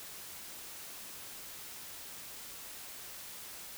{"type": "silence", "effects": ["white hiss -47 dBFS RMS until 3.77 s"]}